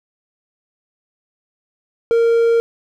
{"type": "tone", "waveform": "triangle", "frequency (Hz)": 463, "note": "A#4", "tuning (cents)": -12, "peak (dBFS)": -9, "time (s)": [2.11, 2.6], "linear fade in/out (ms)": 0, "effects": []}